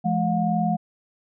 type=tone cluster; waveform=sine; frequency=170.9 / 212.8 / 718 Hz; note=F3 / G#3 / F5; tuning=-37 / +42 / +48 cents; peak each=-24 dBFS; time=0.04-0.77 s; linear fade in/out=20 ms; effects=none